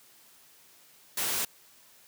white noise, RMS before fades -30 dBFS, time 1.17-1.45 s, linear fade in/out 5 ms, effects white hiss -58 dBFS RMS until 2.07 s + high-pass 100 Hz 12 dB/octave

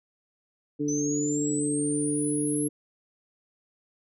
harmonic tone, 146.83 Hz, D3, in tune, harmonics 1 / 2 / 3, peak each -35 / -26 / -32 dBFS, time 0.79-2.69 s, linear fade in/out 20 ms
sine linear sweep, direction up, 5980 to 11175 Hz, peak -31 dBFS, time 0.88-2.68 s, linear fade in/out 5 ms
effects none

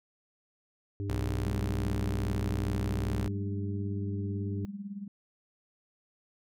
harmonic tone, 99.9 Hz, G2, 33 cents sharp, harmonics 1 / 3 / 4, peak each -32 / -40 / -43 dBFS, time 1-4.65 s, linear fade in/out 0 ms
sawtooth tone with vibrato, 62.4 Hz, B1, 19 cents sharp, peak -28 dBFS, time 1.09-3.28 s, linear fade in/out 5 ms, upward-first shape triangle, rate 11 Hz, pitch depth 56 cents each way
sine tone with tremolo, 200.6 Hz, G3, 40 cents sharp, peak -34 dBFS, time 1.46-5.08 s, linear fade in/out 5 ms, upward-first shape sine, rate 18 Hz, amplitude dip 70%
effects none

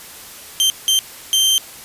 sawtooth tone bursts at uneven times, 3136 Hz, G7, in tune, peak -9 dBFS, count 3, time 0.6-0.7 / 0.88-0.99 / 1.33-1.58 s, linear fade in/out 0 ms, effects white hiss -37 dBFS RMS until 1.84 s + resampled to 32000 Hz

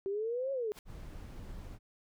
sine exponential two-way sweep, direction up then down, 383 to 554.4 to 408.3 Hz, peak -32 dBFS, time 0.06-0.72 s, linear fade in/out 0 ms, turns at 0.52 s
pink noise with exponential growth, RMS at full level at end -45 dBFS, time 0.69-0.79 s, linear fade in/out 2 ms, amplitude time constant 20 ms
brown noise, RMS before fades -45 dBFS, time 0.85-1.79 s, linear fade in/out 50 ms
effects none

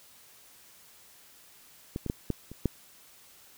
clicks, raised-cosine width 3 ms, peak -19 / -21 / -16 / -15 / -29 / -12 dBFS, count 6, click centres 1.961 / 2.063 / 2.099 / 2.303 / 2.516 / 2.657 s, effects white hiss -56 dBFS RMS until 3.57 s

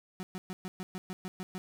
35% pulse tone bursts, 185 Hz, F#3, in tune, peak -35 dBFS, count 10, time 0.2-1.58 s, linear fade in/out 0 ms, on 30 ms, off 120 ms, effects none

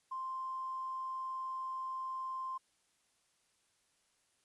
triangle tone with tanh clipping, 1046.5 Hz, C6, in tune, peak -37 dBFS, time 0.11-2.58 s, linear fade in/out 10 ms, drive 2 dB, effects white hiss -75 dBFS RMS until 4.44 s + resampled to 24000 Hz

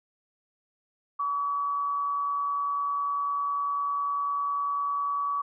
sine tone with amplitude modulation, 1138 Hz, C#6, 45 cents sharp, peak -24 dBFS, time 1.19-5.42 s, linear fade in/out 10 ms, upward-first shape sine, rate 150 Hz, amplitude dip 35%, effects none

